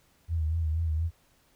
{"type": "tone with vibrato", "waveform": "sine", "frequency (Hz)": 80.4, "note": "E2", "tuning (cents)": -43, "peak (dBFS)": -25, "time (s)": [0.28, 1.11], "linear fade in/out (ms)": 50, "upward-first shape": "sine", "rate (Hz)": 4.2, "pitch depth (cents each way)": 65, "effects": ["pink hiss -65 dBFS RMS until 1.55 s"]}